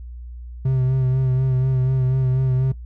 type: tone with vibrato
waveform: triangle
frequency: 130 Hz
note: C3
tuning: 11 cents flat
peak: -14 dBFS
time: 0.65-2.72 s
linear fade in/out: 5 ms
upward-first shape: sine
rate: 4.1 Hz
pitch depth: 29 cents each way
effects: noise-tail reverb RT60 0.1 s tail -19 dB re dry + added 60 Hz sine -32 dBFS peak until 2.85 s